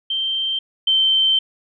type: tone pair in turn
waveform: sine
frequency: 3136 / 3109 Hz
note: G7 / G7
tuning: 0 / -15 cents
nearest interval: unison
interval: 15 cents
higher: first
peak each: -19 / -13 dBFS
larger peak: second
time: 0.1-0.59 / 0.87-1.39 s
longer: second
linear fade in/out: 5 ms
effects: none